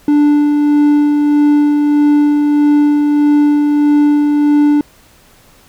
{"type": "tone with tremolo", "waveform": "triangle", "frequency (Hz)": 293.7, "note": "D4", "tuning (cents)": 0, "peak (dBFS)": -4, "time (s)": [0.08, 4.81], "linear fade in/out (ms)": 2, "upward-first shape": "sine", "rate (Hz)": 1.6, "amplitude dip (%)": 30, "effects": ["pink hiss -46 dBFS RMS until 5.68 s"]}